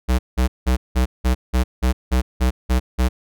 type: tone bursts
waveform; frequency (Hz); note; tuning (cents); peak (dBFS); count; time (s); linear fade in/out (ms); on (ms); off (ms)
square; 62.9; B1; +32; -15; 11; 0.08-3.09; 20; 110; 180
effects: none